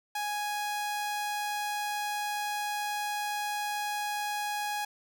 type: tone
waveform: sawtooth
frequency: 830.6 Hz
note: G#5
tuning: in tune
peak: -27 dBFS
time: 0.15-4.85 s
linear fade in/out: 5 ms
effects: none